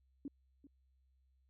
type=tone with echo; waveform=sine; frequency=280 Hz; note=C#4; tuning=18 cents sharp; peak=-40 dBFS; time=0.25-0.28 s; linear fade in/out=2 ms; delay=390 ms; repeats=1; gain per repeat=-15 dB; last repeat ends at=0.67 s; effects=added 65 Hz sine -70 dBFS peak until 1.49 s